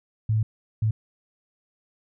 sine tone bursts at uneven times, 109.2 Hz, A2, 13 cents flat, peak -19 dBFS, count 2, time 0.29-0.43 / 0.82-0.91 s, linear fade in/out 5 ms, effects none

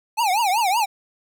square tone with vibrato, 831 Hz, G#5, 1 cent sharp, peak -18 dBFS, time 0.17-0.86 s, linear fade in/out 20 ms, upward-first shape triangle, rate 5.3 Hz, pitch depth 280 cents each way, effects none

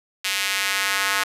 square tone with high-pass filter sweep, 98 Hz, G2, in tune, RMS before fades -23 dBFS, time 0.24-1.24 s, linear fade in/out 10 ms, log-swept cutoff 2500 to 1400 Hz, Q 1.4, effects resampled to 32000 Hz + 7-bit

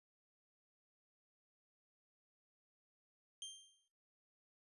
sawtooth tone with exponential decay, 3169 Hz, G7, 18 cents sharp, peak -40 dBFS, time 3.42-3.88 s, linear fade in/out 1 ms, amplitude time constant 100 ms, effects noise-tail reverb RT60 0.6 s tail -21 dB re dry + resampled to 24000 Hz

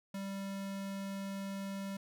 square tone, 196 Hz, G3, in tune, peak -39 dBFS, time 0.14-1.97 s, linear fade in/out 5 ms, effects none

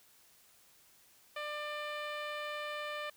10% pulse tone with low-pass filter, 596 Hz, D5, 25 cents sharp, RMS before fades -40 dBFS, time 1.36-3.1 s, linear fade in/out 5 ms, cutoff 3800 Hz, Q 0.52, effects white hiss -64 dBFS RMS until 3.16 s

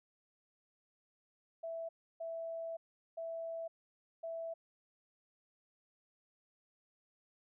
sine tone bursts at uneven times, 660 Hz, E5, 2 cents sharp, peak -39 dBFS, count 4, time 1.63-1.89 / 2.2-2.77 / 3.17-3.68 / 4.23-4.54 s, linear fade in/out 10 ms, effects none

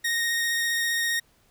sawtooth tone with vibrato, 1861 Hz, A#6, 3 cents flat, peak -20 dBFS, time 0.04-1.2 s, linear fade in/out 10 ms, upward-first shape square, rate 15 Hz, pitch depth 9 cents each way, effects pink hiss -63 dBFS RMS until 1.5 s

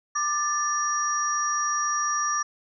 sine tone cluster, 1186 / 1756 / 5720 Hz, D6 / A6 / F8, +17 / -4 / +41 cents, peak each -25 / -31 / -28 dBFS, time 0.15-2.43 s, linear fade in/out 10 ms, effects none

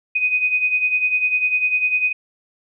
sine beating tone pair, 2489 / 2499 Hz, D#7 / D#7, 0 / +7 cents, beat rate 10 Hz, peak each -23 / -17 dBFS, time 0.15-2.13 s, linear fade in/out 10 ms, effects none

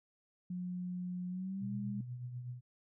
sine tone with pitch glide, 180 to 203.2 Hz, F#3 to G#3, -47 to -38 cents, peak -37 dBFS, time 0.5-2.01 s, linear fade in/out 5 ms, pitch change +209 cents, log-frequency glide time 1.29-1.74 s
sine tone with tremolo, 123.47 Hz, B2, in tune, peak -38 dBFS, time 1.6-2.61 s, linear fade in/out 50 ms, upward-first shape triangle, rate 8.1 Hz, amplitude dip 55%
effects none

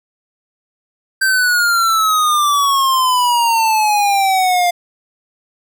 square exponential sweep, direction down, 1567 to 698.5 Hz, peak -12 dBFS, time 1.21-4.71 s, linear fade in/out 10 ms, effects none

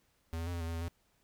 square tone with pitch steps, 82.2 / 83.3 / 87.7 / 85.3 / 82.1 / 83.5 / 82.6 / 85.2 Hz, E2 / E2 / F2 / F2 / E2 / E2 / E2 / F2, -4 / +19 / +8 / -40 / -6 / +23 / +4 / -42 cents, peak -36 dBFS, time 0.33-0.882 s, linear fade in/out 0 ms, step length 69 ms, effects pink hiss -73 dBFS RMS until 1.23 s

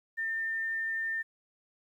sine tone, 1803 Hz, A6, 42 cents sharp, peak -30 dBFS, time 0.17-1.23 s, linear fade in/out 20 ms, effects 11-bit

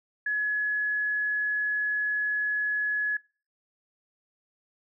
sine tone, 1694 Hz, G#6, 34 cents sharp, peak -25 dBFS, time 0.26-3.17 s, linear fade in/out 5 ms, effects noise-tail reverb RT60 0.4 s tail -25 dB re dry

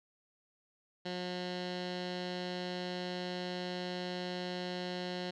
15% pulse tone with low-pass filter, 180 Hz, F#3, 47 cents flat, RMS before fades -39 dBFS, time 1.05-5.31 s, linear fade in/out 10 ms, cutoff 4100 Hz, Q 3.2, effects none

